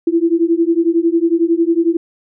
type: beating tone pair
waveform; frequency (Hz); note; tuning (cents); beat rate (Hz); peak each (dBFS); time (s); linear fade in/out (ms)
sine; 329.4 / 340.4; E4 / F4; -1 / -44; 11; -14; 0.07-1.97; 5
effects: none

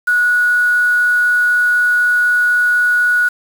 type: tone with quantisation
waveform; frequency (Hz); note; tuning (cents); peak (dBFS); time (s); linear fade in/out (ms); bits
sine; 1462; F#6; -21; -10; 0.07-3.29; 10; 5
effects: none

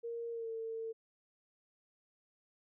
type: tone with pitch glide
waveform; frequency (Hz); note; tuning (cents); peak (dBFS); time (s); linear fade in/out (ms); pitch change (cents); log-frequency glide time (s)
sine; 466.2 to 450.6; A#4 to A4; 0 to +41; -38; 0.03-0.93; 20; -59; 0.31-0.5
effects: none

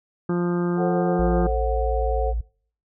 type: harmonic tone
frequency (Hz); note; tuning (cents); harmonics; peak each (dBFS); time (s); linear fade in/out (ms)
175; F3; +4; 1 / 2 / 3 / 4 / 5 / 6 / 7 / 8 / 9; -22 / -24 / -36 / -41 / -38 / -43 / -36 / -45 / -42; 0.29-1.47; 5
type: chord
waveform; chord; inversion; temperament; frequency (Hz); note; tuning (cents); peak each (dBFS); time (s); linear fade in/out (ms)
sine; F# diminished; first; just; 444 / 532.8 / 740; A4 / C5 / F#5; +16 / +31 / 0; -27; 0.76-2.34; 50
type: tone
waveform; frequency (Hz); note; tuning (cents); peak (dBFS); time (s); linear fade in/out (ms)
sine; 56.1; A1; +34; -22; 1.19-2.41; 5
effects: noise-tail reverb RT60 0.5 s tail -23 dB re dry

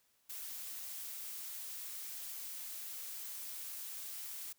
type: noise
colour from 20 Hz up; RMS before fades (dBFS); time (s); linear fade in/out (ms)
blue; -45; 0.29-4.53; 10
effects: white hiss -74 dBFS RMS until 4.58 s

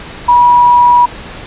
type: tone with quantisation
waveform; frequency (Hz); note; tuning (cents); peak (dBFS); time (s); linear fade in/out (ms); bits
sine; 970; B5; -31; -3; 0.28-1.06; 10; 5
effects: pink hiss -28 dBFS RMS until 1.46 s + resampled to 8000 Hz

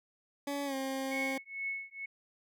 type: tone with pitch glide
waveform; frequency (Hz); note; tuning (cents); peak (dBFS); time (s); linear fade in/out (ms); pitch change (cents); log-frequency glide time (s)
20% pulse; 283.1 to 267.2; C#4 to C4; +37 to +36; -29; 0.47-1.38; 5; -101; 0.65-0.75
type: tone with tremolo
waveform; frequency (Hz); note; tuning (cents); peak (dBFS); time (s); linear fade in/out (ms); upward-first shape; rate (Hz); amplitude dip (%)
sine; 2200; C#7; -14; -32; 1.11-2.06; 10; triangle; 2.2; 100
effects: none

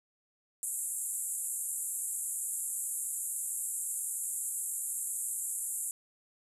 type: band-pass noise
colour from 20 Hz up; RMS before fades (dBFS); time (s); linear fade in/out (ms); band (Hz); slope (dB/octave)
pink; -36; 0.63-5.91; 0; 7300 to 12000; 96
effects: none

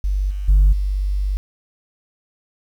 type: tone with level steps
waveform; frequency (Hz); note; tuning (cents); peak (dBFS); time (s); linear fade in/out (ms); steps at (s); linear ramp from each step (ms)
sine; 48.65; G1; -12; -16 / -22 / -7 / -17; 0.04-1.37; 0; 0.3 / 0.48 / 0.72; 10
effects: tanh soft clip ceiling -7 dBFS + 8-bit

